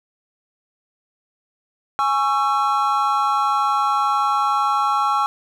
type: chord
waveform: triangle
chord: C# minor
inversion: second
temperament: equal with one note detuned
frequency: 830.6 / 1108.7 / 1340 Hz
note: G#5 / C#6 / E6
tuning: 0 / 0 / +28 cents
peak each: -19 dBFS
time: 1.99-5.26 s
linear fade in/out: 0 ms
effects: none